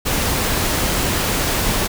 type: noise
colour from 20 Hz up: pink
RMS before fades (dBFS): -19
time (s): 0.05-1.88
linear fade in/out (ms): 20
effects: none